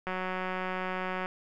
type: click train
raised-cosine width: 0.5 ms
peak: -19 dBFS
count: 221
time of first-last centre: 0.07-1.259 s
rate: 185 Hz
effects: none